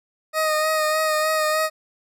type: tone with vibrato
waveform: 20% pulse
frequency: 622.3 Hz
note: D#5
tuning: in tune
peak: -14 dBFS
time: 0.33-1.7 s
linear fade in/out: 50 ms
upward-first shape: sine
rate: 3.3 Hz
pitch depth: 24 cents each way
effects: none